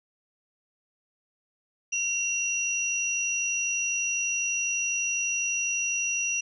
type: tone pair together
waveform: sine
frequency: 2744 / 5824 Hz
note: F7 / F#8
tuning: -31 / -28 cents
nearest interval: octave + minor second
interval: 1303 cents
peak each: -28 dBFS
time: 1.92-6.41 s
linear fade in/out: 10 ms
effects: none